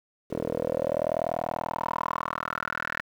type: tone with band-pass filter sweep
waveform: 10% pulse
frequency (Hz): 40.41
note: E1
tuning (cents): -34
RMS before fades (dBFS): -30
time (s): 0.3-3.02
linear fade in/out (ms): 20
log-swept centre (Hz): 410 to 1700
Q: 5.7
effects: 9-bit